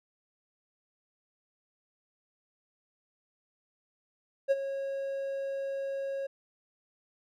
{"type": "tone with ADSR envelope", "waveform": "triangle", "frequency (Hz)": 547, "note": "C#5", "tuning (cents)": -23, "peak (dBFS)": -18, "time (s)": [4.48, 6.27], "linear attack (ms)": 32, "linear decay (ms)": 32, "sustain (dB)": -12, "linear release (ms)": 10, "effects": []}